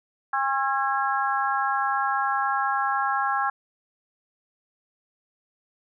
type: harmonic tone with a mistuned harmonic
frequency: 270.2 Hz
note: C#4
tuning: 44 cents flat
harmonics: 3 / 4 / 5 / 6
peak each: -26 / -27 / -28 / -29 dBFS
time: 0.33-3.5 s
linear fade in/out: 5 ms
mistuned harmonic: 6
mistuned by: +28 cents
effects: none